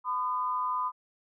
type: tone pair together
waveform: sine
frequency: 1009 / 1222.4 Hz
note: B5 / D#6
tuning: +37 / -31 cents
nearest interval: minor third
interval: 332 cents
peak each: -29 / -32 dBFS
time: 0.04-0.92 s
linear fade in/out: 50 ms
effects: none